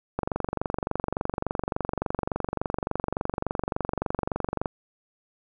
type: click train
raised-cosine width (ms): 1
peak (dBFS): -12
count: 106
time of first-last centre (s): 0.19-4.658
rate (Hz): 23.5
effects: none